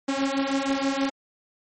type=beating tone pair; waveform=sawtooth; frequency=270 / 276.3 Hz; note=C#4 / C#4; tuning=-45 / -6 cents; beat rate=6.3 Hz; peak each=-22 dBFS; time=0.08-1.1 s; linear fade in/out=10 ms; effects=MP3 32 kbps